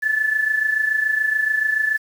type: tone with amplitude modulation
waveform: sine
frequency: 1739 Hz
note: A6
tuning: 21 cents flat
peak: -14 dBFS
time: 0.02-1.98 s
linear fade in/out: 20 ms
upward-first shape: sine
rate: 27 Hz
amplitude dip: 65%
effects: 7-bit